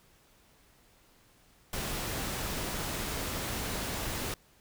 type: noise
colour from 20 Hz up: pink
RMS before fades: -35 dBFS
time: 1.73-4.34 s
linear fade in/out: 2 ms
effects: pink hiss -63 dBFS RMS until 4.6 s